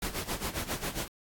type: noise with tremolo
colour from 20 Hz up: pink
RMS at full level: -32 dBFS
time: 0.02-1.08 s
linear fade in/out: 2 ms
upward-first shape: sine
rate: 7.4 Hz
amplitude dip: 80%
effects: AAC 64 kbps